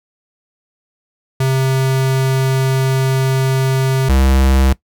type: tone pair in turn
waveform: square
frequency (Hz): 132.6 / 66.3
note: C3 / C2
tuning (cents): +23 / +23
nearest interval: octave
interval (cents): 1200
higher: first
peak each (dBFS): -13 / -10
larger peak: second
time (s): 1.4-4.09 / 4.09-4.73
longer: first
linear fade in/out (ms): 5
effects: noise-tail reverb RT60 0.1 s tail -19 dB re dry